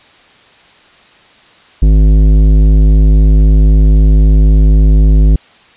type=tone with tanh clipping; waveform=triangle; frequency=51.91 Hz; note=G#1; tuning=in tune; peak=-5 dBFS; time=1.82-5.36 s; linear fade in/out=5 ms; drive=17 dB; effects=white hiss -43 dBFS RMS until 5.76 s + resampled to 8000 Hz